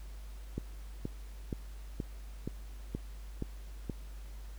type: click train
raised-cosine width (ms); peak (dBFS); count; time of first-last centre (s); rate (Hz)
3; -22; 8; 0.58-3.898; 2.11
effects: added 50 Hz sine -43 dBFS peak until 4.58 s + pink hiss -59 dBFS RMS until 4.58 s